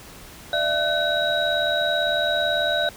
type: tone cluster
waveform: sine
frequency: 597 / 675 / 1511 / 3836 Hz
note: D5 / E5 / F#6 / A#7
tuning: +28 / +41 / +36 / +49 cents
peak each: -25 dBFS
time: 0.53-2.89 s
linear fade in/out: 2 ms
effects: pink hiss -43 dBFS RMS until 2.96 s